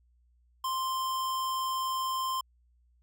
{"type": "tone", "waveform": "square", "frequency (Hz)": 1046.5, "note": "C6", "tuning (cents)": 0, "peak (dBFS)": -30, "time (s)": [0.64, 2.41], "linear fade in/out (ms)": 5, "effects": ["added 60 Hz sine -63 dBFS peak until 3.02 s"]}